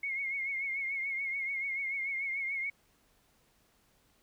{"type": "tone with vibrato", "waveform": "sine", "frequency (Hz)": 2170, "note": "C#7", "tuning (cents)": -37, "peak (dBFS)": -32, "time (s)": [0.03, 2.7], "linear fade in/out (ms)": 5, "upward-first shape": "triangle", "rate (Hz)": 6.9, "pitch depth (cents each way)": 66, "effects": ["pink hiss -69 dBFS RMS until 4.22 s"]}